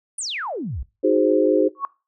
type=exponential sweep; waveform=sine; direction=down; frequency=9956 to 51.91 Hz; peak=-25 dBFS; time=0.18-0.83 s; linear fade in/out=5 ms
type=chord; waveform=sine; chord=Ab dominant seventh; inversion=second; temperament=equal; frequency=311.1 / 370 / 415.3 / 523.3 Hz; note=Eb4 / Gb4 / Ab4 / C5; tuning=0 / 0 / 0 / 0 cents; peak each=-20 dBFS; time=1.03-1.69 s; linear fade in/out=20 ms
type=tone with exponential growth; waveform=sine; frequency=1108.7 Hz; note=C#6; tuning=in tune; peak=-17 dBFS; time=1.75-1.85 s; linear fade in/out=1 ms; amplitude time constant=21 ms
effects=noise-tail reverb RT60 0.3 s tail -21 dB re dry